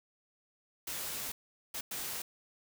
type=noise bursts at uneven times; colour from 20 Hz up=white; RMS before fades=-39 dBFS; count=3; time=0.87-1.32 / 1.74-1.81 / 1.91-2.22 s; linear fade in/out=5 ms; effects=none